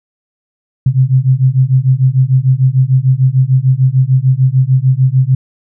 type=beating tone pair; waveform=sine; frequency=127.4 / 134.1 Hz; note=C3 / C3; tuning=-46 / +43 cents; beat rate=6.7 Hz; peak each=-10 dBFS; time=0.86-5.35 s; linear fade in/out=5 ms; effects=none